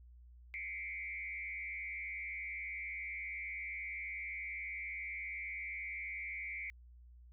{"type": "tone with frequency modulation", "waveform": "sine", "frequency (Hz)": 2206, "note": "C#7", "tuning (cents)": -9, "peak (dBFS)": -40, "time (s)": [0.54, 6.7], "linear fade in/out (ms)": 0, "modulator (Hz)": 91.5, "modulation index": 1.7, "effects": ["added 60 Hz sine -55 dBFS peak until 7.32 s"]}